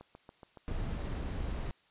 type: click train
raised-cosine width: 1 ms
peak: -35 dBFS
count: 8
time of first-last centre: 0.01-0.995 s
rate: 7.11 Hz
type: noise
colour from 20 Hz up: brown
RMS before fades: -36 dBFS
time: 0.68-1.71 s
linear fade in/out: 0 ms
effects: white hiss -67 dBFS RMS until 1.9 s + resampled to 8000 Hz